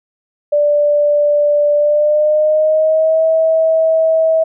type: tone with pitch glide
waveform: sine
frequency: 587.3 to 644.2 Hz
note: D5 to E5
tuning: 0 to -40 cents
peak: -9 dBFS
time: 0.52-4.44 s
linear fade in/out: 10 ms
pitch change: +160 cents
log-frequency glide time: 1.75-3.24 s
effects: none